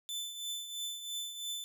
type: tone with tremolo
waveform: sawtooth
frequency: 3520 Hz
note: A7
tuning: in tune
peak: -32 dBFS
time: 0.09-1.64 s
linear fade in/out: 0 ms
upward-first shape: triangle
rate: 3 Hz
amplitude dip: 65%
effects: none